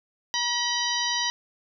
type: harmonic tone with a mistuned harmonic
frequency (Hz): 960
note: B5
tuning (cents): -49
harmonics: 1 / 2 / 3 / 4 / 5 / 6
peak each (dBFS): -31 / -31 / -31 / -31 / -31 / -31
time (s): 0.34-1.3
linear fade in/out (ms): 0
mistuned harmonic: 3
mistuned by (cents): +100
effects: none